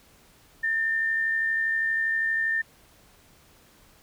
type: tone with amplitude modulation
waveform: sine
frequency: 1800 Hz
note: A6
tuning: 39 cents sharp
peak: -21 dBFS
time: 0.63-2.62 s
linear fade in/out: 10 ms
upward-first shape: sine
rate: 72.5 Hz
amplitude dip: 35%
effects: pink hiss -57 dBFS RMS until 4.02 s